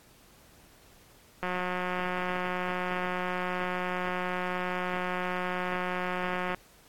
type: click train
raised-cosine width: 0.5 ms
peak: -17 dBFS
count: 927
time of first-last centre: 1.43-6.546 s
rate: 181 Hz
effects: pink hiss -58 dBFS RMS until 6.88 s + AAC 64 kbps